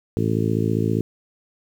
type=harmonic tone; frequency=55 Hz; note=A1; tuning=in tune; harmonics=2 / 3 / 4 / 5 / 6 / 7 / 8; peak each=-23 / -25 / -26 / -27 / -28 / -28 / -29 dBFS; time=0.17-1.01 s; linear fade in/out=0 ms; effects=8-bit